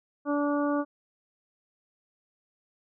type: harmonic tone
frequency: 289.7 Hz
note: D4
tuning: 24 cents flat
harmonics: 1 / 2 / 3 / 4 / 5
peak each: -26 / -30 / -37 / -34 / -39 dBFS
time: 0.25-0.85 s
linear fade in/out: 50 ms
effects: none